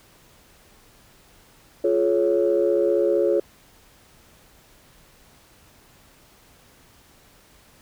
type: chord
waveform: sine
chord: Db major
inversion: first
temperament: equal with one note detuned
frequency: 349.2 / 424.5 / 554.4 Hz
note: F4 / Ab4 / Db5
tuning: 0 / +38 / 0 cents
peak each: -21 dBFS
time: 1.84-3.4 s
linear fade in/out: 5 ms
effects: tanh soft clip ceiling -9 dBFS + pink hiss -54 dBFS RMS until 7.81 s